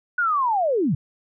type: linear sweep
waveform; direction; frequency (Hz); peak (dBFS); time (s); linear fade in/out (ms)
sine; down; 1483 to 116.54; -18; 0.18-0.95; 5
effects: none